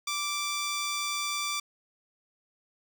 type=tone; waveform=10% pulse; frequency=1171 Hz; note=D6; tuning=5 cents flat; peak=-21 dBFS; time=0.07-1.6 s; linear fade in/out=5 ms; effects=none